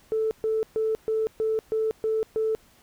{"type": "tone bursts", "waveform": "sine", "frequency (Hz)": 440, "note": "A4", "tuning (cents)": 0, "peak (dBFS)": -21, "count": 8, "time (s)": [0.12, 2.55], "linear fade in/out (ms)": 0, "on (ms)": 190, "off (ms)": 130, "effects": ["tanh soft clip ceiling -17 dBFS", "pink hiss -58 dBFS RMS until 2.82 s"]}